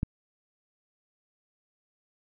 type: click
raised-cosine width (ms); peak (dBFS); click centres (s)
5; -15; 0.031
effects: none